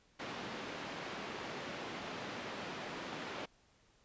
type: band-pass noise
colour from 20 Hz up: pink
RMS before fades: -44 dBFS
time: 0.19-3.46 s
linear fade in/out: 10 ms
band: 210 to 3400 Hz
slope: 12 dB/octave
effects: pink hiss -69 dBFS RMS until 4.04 s + resampled to 16000 Hz